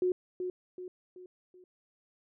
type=tone with echo; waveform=sine; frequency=364.3 Hz; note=F#4; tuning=27 cents flat; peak=-25 dBFS; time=0.02-0.12 s; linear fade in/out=2 ms; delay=380 ms; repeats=4; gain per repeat=-7 dB; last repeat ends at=1.64 s; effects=none